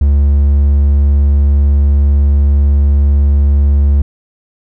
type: tone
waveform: triangle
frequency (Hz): 71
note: C#2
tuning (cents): +42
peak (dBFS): -4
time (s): 0.01-4.02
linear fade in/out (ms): 5
effects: none